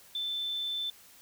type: tone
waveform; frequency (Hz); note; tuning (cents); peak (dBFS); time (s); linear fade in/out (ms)
sine; 3532; A7; +6; -31; 0.15-0.9; 2
effects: white hiss -56 dBFS RMS until 1.21 s